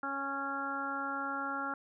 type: harmonic tone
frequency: 276 Hz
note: C#4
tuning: 7 cents flat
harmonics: 1 / 2 / 3 / 4 / 5 / 6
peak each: -42 / -46 / -41 / -43 / -36 / -47 dBFS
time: 0.03-1.74 s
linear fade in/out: 2 ms
effects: none